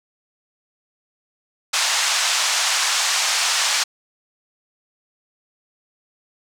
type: band-pass noise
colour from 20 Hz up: white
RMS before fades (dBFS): -20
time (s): 1.73-3.84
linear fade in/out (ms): 10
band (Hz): 740 to 7300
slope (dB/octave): 24
effects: none